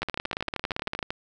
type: two click trains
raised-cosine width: 0.3 ms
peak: -13 / -13 dBFS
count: 18 / 15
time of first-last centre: 0.03-0.99 / 0.02-1.105 s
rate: 17.7 / 12.9 Hz
effects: none